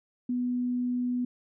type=tone; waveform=sine; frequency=246.9 Hz; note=B3; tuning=in tune; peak=-26 dBFS; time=0.29-1.25 s; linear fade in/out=5 ms; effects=none